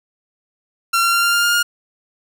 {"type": "tone with pitch steps", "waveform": "sawtooth", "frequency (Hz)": [1366, 1374.7, 1383.5, 1392.3, 1401.2, 1410.1, 1419.1], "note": ["F6", "F6", "F6", "F6", "F6", "F6", "F6"], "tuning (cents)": [-39, -28, -17, -6, 5, 16, 27], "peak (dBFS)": -10, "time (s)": [0.93, 1.63], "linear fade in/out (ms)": 10, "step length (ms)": 100, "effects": []}